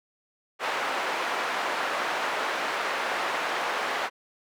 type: band-pass noise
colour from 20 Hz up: white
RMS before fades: -29 dBFS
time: 0.59-4.1 s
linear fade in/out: 50 ms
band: 500 to 1600 Hz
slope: 12 dB/octave
effects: none